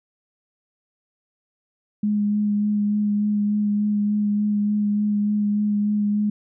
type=tone with vibrato; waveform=sine; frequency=207.7 Hz; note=G#3; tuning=in tune; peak=-18 dBFS; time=2.03-6.3 s; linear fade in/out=5 ms; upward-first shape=sine; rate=3.4 Hz; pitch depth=15 cents each way; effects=none